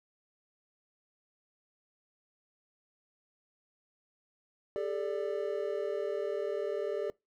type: chord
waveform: triangle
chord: G suspended second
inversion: none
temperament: equal with one note detuned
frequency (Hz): 399.8 / 440 / 587.3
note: G4 / A4 / D5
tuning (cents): +34 / 0 / 0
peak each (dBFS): -34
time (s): 4.76-7.1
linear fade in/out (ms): 0
effects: noise-tail reverb RT60 0.2 s tail -23 dB re dry